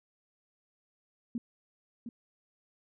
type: tone with echo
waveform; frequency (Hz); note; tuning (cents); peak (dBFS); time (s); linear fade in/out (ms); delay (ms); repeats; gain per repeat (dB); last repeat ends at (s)
sine; 235.2; A#3; +16; -31; 1.35-1.38; 2; 710; 1; -7; 2.09
effects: none